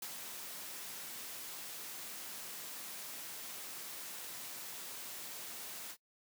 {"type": "noise with ADSR envelope", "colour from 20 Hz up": "white", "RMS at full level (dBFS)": -42, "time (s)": [0.02, 5.97], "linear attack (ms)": 3, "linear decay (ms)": 61, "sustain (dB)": -4, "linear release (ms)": 65, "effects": ["noise-tail reverb RT60 0.1 s tail -21 dB re dry", "high-pass 150 Hz 12 dB/octave"]}